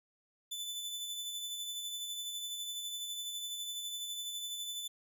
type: tone with tremolo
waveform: sawtooth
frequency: 3504 Hz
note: A7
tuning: 8 cents flat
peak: -34 dBFS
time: 0.51-4.88 s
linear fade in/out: 10 ms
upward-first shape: sine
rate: 12 Hz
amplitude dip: 35%
effects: none

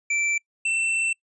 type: tone pair in turn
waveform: square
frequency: 2336 / 2684 Hz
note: D7 / E7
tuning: -10 / +31 cents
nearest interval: major second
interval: 241 cents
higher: second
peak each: -22 dBFS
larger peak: neither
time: 0.1-0.38 / 0.65-1.13 s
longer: second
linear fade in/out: 5 ms
effects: noise-tail reverb RT60 0.1 s tail -26 dB re dry + resampled to 22050 Hz

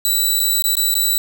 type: tone with dropouts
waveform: 10% pulse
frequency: 3951 Hz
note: B7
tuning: in tune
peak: -7 dBFS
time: 0.05-1.18 s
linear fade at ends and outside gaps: 1 ms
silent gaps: 0.395-0.4 / 0.622-0.64 / 0.753-0.769 / 0.942-0.952 s
effects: none

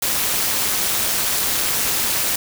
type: noise with amplitude modulation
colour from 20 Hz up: white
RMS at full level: -17 dBFS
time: 0.02-2.36 s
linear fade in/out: 5 ms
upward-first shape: sine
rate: 213 Hz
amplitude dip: 70%
effects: none

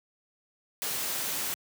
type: noise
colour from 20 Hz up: white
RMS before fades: -32 dBFS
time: 0.82-1.54 s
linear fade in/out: 0 ms
effects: high-pass 100 Hz 12 dB/octave

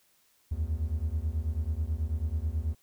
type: beating tone pair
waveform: triangle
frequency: 73.42 / 82.62 Hz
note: D2 / E2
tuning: 0 / +4 cents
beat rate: 9.2 Hz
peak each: -29 dBFS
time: 0.51-2.75 s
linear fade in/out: 10 ms
effects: white hiss -67 dBFS RMS until 2.82 s

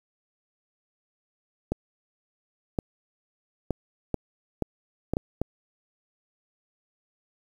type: clicks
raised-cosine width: 2 ms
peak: -12 dBFS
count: 8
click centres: 1.72 / 2.788 / 3.707 / 4.143 / 4.623 / 5.136 / 5.169 / 5.416 s
effects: 8-bit

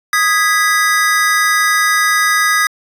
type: chord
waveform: square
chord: G# minor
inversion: second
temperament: equal with one note detuned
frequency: 1244.5 / 1654.5 / 1975.5 Hz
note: D#6 / G#6 / B6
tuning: 0 / -7 / 0 cents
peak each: -16 dBFS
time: 0.13-2.67 s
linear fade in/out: 2 ms
effects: resampled to 32000 Hz

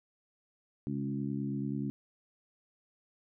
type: harmonic tone with a mistuned harmonic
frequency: 69.3 Hz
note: C#2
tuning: in tune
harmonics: 2 / 3 / 4 / 5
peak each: -37 / -36 / -37 / -45 dBFS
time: 0.87-1.9 s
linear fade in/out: 0 ms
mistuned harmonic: 2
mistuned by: -29 cents
effects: none

